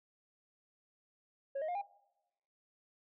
sine tone with pitch steps, 550 / 624.5 / 709.2 / 805.2 Hz, C#5 / D#5 / F5 / G5, -14 / +6 / +26 / +46 cents, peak -32 dBFS, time 1.55-1.818 s, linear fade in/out 10 ms, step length 67 ms, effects noise-tail reverb RT60 0.9 s tail -22 dB re dry + tanh soft clip ceiling -34 dBFS

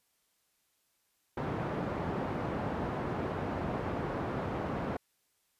pink band-pass noise, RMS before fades -35 dBFS, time 1.37-4.97 s, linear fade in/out 5 ms, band 100 to 1100 Hz, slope 12 dB/octave, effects white hiss -75 dBFS RMS until 5.59 s + resampled to 32000 Hz

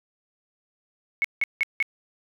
sine tone bursts, 2200 Hz, C#7, 14 cents flat, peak -19 dBFS, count 4, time 1.22-1.826 s, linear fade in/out 0 ms, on 24 ms, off 170 ms, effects none

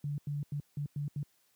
sine tone bursts at uneven times, 144.9 Hz, D3, 23 cents flat, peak -32 dBFS, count 6, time 0.04-0.18 / 0.27-0.43 / 0.52-0.6 / 0.77-0.86 / 0.96-1.08 / 1.16-1.23 s, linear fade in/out 2 ms, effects white hiss -71 dBFS RMS until 1.55 s + high-pass 80 Hz 12 dB/octave

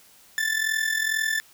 40% pulse tone with amplitude modulation, 1760 Hz, A6, in tune, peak -19 dBFS, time 0.38-1.4 s, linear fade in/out 0 ms, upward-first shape sine, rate 42.2 Hz, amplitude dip 70%, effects white hiss -54 dBFS RMS until 1.53 s

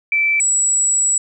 sine tone pair in turn, 2326 / 7824 Hz, D7 / B8, -17 / -17 cents, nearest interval octave + major sixth, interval 2100 cents, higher second, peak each -13 dBFS, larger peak neither, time 0.12-0.4 / 0.4-1.18 s, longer second, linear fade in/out 2 ms, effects 9-bit

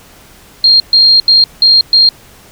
sine tone bursts at uneven times, 4216 Hz, C8, 12 cents sharp, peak -3 dBFS, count 5, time 0.64-0.8 / 0.93-1.2 / 1.28-1.44 / 1.62-1.81 / 1.93-2.09 s, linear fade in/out 2 ms, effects pink hiss -40 dBFS RMS until 2.51 s

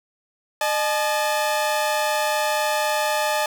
sawtooth tone pair together, 608.1 / 860 Hz, D#5 / A5, -40 / -40 cents, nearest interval tritone, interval 600 cents, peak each -19 dBFS, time 0.61-3.46 s, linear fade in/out 2 ms, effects none

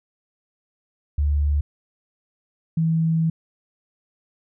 sine tone pair in turn, 72.9 / 162.43 Hz, D2 / E3, -12 / -25 cents, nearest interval octave + major second, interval 1387 cents, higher second, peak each -17 dBFS, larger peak neither, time 1.18-1.61 / 2.77-3.3 s, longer second, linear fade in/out 5 ms, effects none

